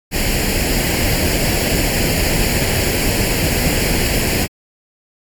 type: noise with comb filter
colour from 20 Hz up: pink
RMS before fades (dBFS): -17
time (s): 0.11-4.48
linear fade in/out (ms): 50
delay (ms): 0.41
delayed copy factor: +0.7
effects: AAC 64 kbps